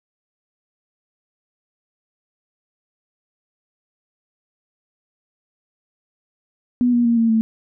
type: tone with pitch steps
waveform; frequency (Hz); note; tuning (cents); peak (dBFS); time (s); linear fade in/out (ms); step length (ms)
sine; 245.5 / 239.6 / 233.9 / 228.3 / 222.8; B3 / A#3 / A#3 / A#3 / A3; -10 / +48 / +6 / -36 / +22; -13; 6.81-7.41; 0; 120
effects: none